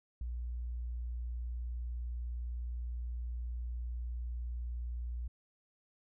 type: tone with ADSR envelope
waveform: sine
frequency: 59.8 Hz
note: A#1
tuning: 45 cents sharp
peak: -34 dBFS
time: 0.21-5.28 s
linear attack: 3 ms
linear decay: 8 ms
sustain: -2 dB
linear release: 8 ms
effects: none